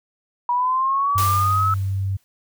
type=linear sweep; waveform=sine; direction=up; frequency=963 to 1309 Hz; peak=-17 dBFS; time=0.49-1.74 s; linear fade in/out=2 ms
type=tone; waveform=sine; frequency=97 Hz; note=G2; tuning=18 cents flat; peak=-20 dBFS; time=1.15-2.17 s; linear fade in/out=10 ms
type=noise with exponential decay; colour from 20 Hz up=white; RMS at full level=-25 dBFS; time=1.18-2.24 s; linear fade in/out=0 ms; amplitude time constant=230 ms
effects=none